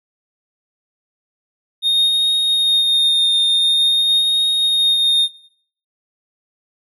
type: tone with vibrato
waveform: triangle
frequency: 3688 Hz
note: A#7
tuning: 19 cents flat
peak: -11 dBFS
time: 1.82-5.29 s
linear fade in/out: 50 ms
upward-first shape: triangle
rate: 0.47 Hz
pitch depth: 19 cents each way
effects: noise-tail reverb RT60 0.6 s tail -18 dB re dry